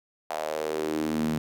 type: tone with high-pass filter sweep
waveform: sawtooth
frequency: 77.78 Hz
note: D#2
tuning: in tune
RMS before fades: -29 dBFS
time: 0.3-1.38 s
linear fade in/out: 0 ms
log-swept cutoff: 720 to 190 Hz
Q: 4.3
effects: none